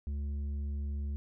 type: tone with tanh clipping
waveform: triangle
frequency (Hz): 71.6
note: D2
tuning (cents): -43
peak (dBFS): -34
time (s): 0.07-1.16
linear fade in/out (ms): 0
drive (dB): 11
effects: none